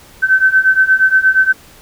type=beating tone pair; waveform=sine; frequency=1530 / 1538.5 Hz; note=G6 / G6; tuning=-42 / -33 cents; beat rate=8.5 Hz; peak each=-12 / -10 dBFS; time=0.22-1.53 s; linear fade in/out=20 ms; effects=pink hiss -42 dBFS RMS until 1.81 s